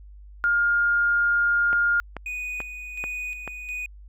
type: tone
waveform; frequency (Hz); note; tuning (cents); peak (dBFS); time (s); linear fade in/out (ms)
sine; 1413; F6; +20; -18; 0.44-2; 0
type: click train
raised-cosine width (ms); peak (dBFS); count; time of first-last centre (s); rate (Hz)
0.5; -17; 5; 1.73-3.477; 2.29
type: tone with tremolo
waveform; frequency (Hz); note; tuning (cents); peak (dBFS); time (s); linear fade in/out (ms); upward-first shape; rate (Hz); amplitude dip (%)
triangle; 2481; D#7; -6; -27; 2.26-3.86; 2; square; 1.4; 50
effects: added 50 Hz sine -42 dBFS peak until 4.08 s